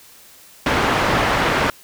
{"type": "low-pass noise", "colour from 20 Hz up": "white", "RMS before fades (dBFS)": -18, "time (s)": [0.66, 1.7], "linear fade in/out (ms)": 2, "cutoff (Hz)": 1600, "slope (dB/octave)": 12, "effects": ["white hiss -46 dBFS RMS until 1.83 s"]}